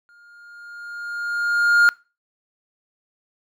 triangle tone with exponential growth, 1414 Hz, F6, 21 cents sharp, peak -8 dBFS, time 0.09-1.89 s, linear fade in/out 0 ms, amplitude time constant 390 ms, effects noise-tail reverb RT60 0.3 s tail -23 dB re dry

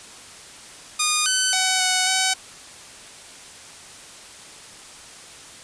5% pulse tone with pitch steps, 1224 / 1517 / 752 / 743 / 756 Hz, D#6 / F#6 / F#5 / F#5 / F#5, -29 / +43 / +28 / +7 / +37 cents, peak -6 dBFS, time 0.99-2.34 s, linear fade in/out 10 ms, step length 270 ms, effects white hiss -42 dBFS RMS until 5.63 s + resampled to 22050 Hz

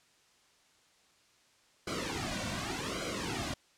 pink noise with flanger, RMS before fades -36 dBFS, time 1.87-3.54 s, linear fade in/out 5 ms, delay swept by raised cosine 1.1 to 2.4 ms, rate 0.86 Hz, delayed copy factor -0.95, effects white hiss -66 dBFS RMS until 3.77 s + low-pass 7000 Hz 12 dB/octave

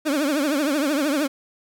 30% pulse tone with vibrato, 290 Hz, D4, 22 cents flat, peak -17 dBFS, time 0.05-1.28 s, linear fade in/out 20 ms, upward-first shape triangle, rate 13 Hz, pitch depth 170 cents each way, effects none

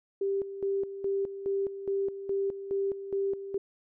sine tone with tremolo, 393.6 Hz, G4, 7 cents sharp, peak -26 dBFS, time 0.21-3.58 s, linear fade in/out 5 ms, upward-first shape square, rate 2.4 Hz, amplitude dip 70%, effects none

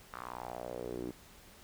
sawtooth tone with band-pass filter sweep, 61 Hz, B1, 21 cents flat, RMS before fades -42 dBFS, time 0.13-1.11 s, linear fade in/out 5 ms, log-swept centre 1300 to 310 Hz, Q 3.8, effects pink hiss -57 dBFS RMS until 1.63 s

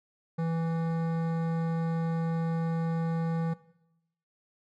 sine tone with hard clipping, 164.81 Hz, E3, in tune, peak -29 dBFS, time 0.38-3.54 s, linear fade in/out 10 ms, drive 15 dB, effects noise-tail reverb RT60 0.9 s tail -19 dB re dry + MP3 48 kbps

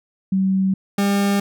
sine / 40% pulse tone pair in turn, 191 / 200.3 Hz, G3 / G3, -45 / +38 cents, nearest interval minor second, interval 83 cents, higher second, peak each -15 dBFS, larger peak neither, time 0.32-0.74 / 0.98-1.4 s, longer neither, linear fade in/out 5 ms, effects none

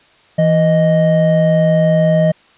triangle tone pair together, 164.83 / 622.3 Hz, E3 / D#5, 0 / 0 cents, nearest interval octave + major seventh, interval 2300 cents, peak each -10 dBFS, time 0.38-2.32 s, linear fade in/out 10 ms, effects white hiss -49 dBFS RMS until 2.57 s + resampled to 8000 Hz

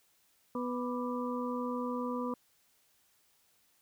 harmonic tone with a mistuned harmonic, 246.9 Hz, B3, in tune, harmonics 1 / 2 / 4 / 5, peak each -35 / -38 / -41 / -42 dBFS, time 0.55-2.34 s, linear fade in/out 2 ms, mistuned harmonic 5, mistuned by -77 cents, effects white hiss -70 dBFS RMS until 3.81 s

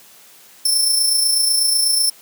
20% pulse tone with amplitude modulation, 5350 Hz, E8, 25 cents sharp, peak -7 dBFS, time 0.65-2.1 s, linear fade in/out 5 ms, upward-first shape sine, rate 28.1 Hz, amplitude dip 40%, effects white hiss -46 dBFS RMS until 2.21 s + high-pass 150 Hz 12 dB/octave

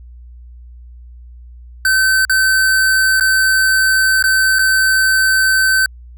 square tone with dropouts, 1537 Hz, G6, 35 cents flat, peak -11 dBFS, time 1.85-5.86 s, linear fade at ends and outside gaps 2 ms, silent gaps 2.251-2.296 / 3.199-3.208 / 4.226-4.239 / 4.587-4.591 s, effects added 60 Hz sine -34 dBFS peak until 6.17 s

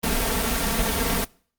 pink noise with comb filter, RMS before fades -23 dBFS, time 0.03-1.25 s, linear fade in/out 10 ms, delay 4.4 ms, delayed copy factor +0.9, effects noise-tail reverb RT60 0.5 s tail -24 dB re dry + Opus 24 kbps

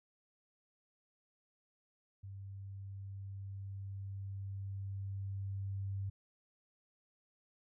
sine tone with level ramp, 98 Hz, G2, in tune, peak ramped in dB -45 to -36 dBFS, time 2.23-6.1 s, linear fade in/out 10 ms, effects none

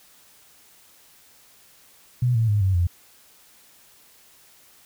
sine tone with pitch steps, 123.47 / 113.22 / 103.83 / 95.21 / 87.31 Hz, B2 / A2 / G#2 / G2 / F2, 0 / +50 / 0 / -50 / 0 cents, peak -17 dBFS, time 2.22-2.87 s, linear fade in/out 5 ms, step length 130 ms, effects white hiss -54 dBFS RMS until 4.85 s

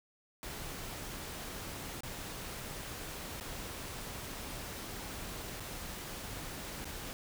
pink noise with dropouts, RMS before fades -43 dBFS, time 0.43-7.13 s, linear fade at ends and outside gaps 0 ms, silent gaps 2.006-2.034 / 3.4-3.409 / 5.598-5.605 / 6.845-6.854 s, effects none

